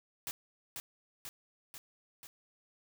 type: noise with echo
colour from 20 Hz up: white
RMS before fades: -39 dBFS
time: 0.27-0.31 s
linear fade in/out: 0 ms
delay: 490 ms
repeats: 4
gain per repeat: -3 dB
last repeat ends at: 2.27 s
effects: none